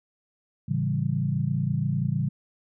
sine chord, A dominant seventh, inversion none, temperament equal with one note detuned, 109.62 / 138.59 / 164.81 / 196 Hz, A2 / C#3 / E3 / G3, -6 / 0 / 0 / 0 cents, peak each -30 / -26 / -29 / -31 dBFS, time 0.68-2.29 s, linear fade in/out 10 ms, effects none

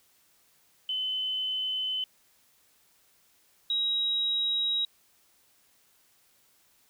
sine tone pair in turn, 3036 / 3825 Hz, F#7 / A#7, +44 / +44 cents, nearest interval major third, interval 400 cents, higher second, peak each -28 / -25 dBFS, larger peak second, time 0.89-2.04 / 3.7-4.85 s, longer neither, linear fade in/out 2 ms, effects white hiss -65 dBFS RMS until 6.89 s

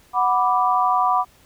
sine chord, B minor, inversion second, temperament equal, 740 / 987.8 / 1174.7 Hz, F#5 / B5 / D6, 0 / 0 / 0 cents, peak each -20 dBFS, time 0.13-1.25 s, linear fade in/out 50 ms, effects pink hiss -54 dBFS RMS until 1.45 s

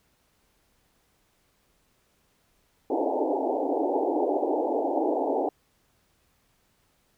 pink band-pass noise, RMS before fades -26 dBFS, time 2.9-5.49 s, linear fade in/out 2 ms, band 270 to 880 Hz, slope 96 dB/octave, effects pink hiss -68 dBFS RMS until 7.17 s

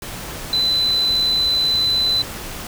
sine tone in noise, 4016 Hz, B7, 28 cents sharp, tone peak -15 dBFS, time 0.53-2.22 s, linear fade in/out 2 ms, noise pink, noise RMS -31 dBFS, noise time 0.02-2.67 s, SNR +13 dB, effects none

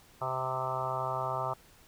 harmonic tone with a mistuned harmonic, 130 Hz, C3, 11 cents flat, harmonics 1 / 3 / 4 / 5 / 6 / 7 / 8 / 9 / 10, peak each -40 / -44 / -43 / -37 / -40 / -37 / -41 / -37 / -41 dBFS, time 0.21-1.54 s, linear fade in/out 10 ms, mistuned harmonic 9, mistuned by +19 cents, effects pink hiss -59 dBFS RMS until 1.87 s

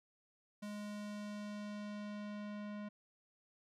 square tone with low-pass filter sweep, 207.7 Hz, G#3, in tune, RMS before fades -45 dBFS, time 0.62-2.89 s, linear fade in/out 10 ms, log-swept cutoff 12000 to 2500 Hz, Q 0.72, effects none

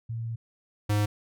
sine / square tone pair in turn, 114.6 / 104.19 Hz, A#2 / G#2, -29 / +6 cents, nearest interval major second, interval 165 cents, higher first, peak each -30 / -23 dBFS, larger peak second, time 0.09-0.36 / 0.89-1.06 s, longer first, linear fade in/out 10 ms, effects none

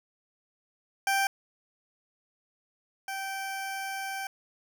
20% pulse tone pair in turn, 784 / 777.7 Hz, G5 / G5, 0 / -14 cents, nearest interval unison, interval 14 cents, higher first, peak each -19 / -28 dBFS, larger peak first, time 1.07-1.27 / 3.08-4.27 s, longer second, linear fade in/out 2 ms, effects none

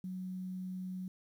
sine tone with quantisation, 185 Hz, F#3, in tune, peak -38 dBFS, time 0.04-1.08 s, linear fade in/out 2 ms, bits 11, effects none

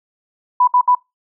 sine tone bursts, 991 Hz, B5, 6 cents sharp, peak -9 dBFS, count 3, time 0.6-0.95 s, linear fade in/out 5 ms, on 74 ms, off 64 ms, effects noise-tail reverb RT60 0.2 s tail -23 dB re dry

